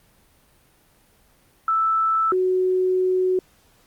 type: tone pair in turn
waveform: sine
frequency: 1318.5 / 370 Hz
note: E6 / F#4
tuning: 0 / 0 cents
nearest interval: octave + minor seventh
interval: 2200 cents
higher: first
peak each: -17 dBFS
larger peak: neither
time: 1.68-2.32 / 2.32-3.39 s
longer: second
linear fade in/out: 2 ms
effects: pink hiss -58 dBFS RMS until 3.86 s + Opus 32 kbps